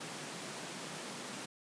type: high-pass noise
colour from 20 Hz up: pink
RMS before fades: -44 dBFS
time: 0-1.46 s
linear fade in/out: 10 ms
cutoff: 140 Hz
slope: 48 dB/octave
effects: resampled to 22050 Hz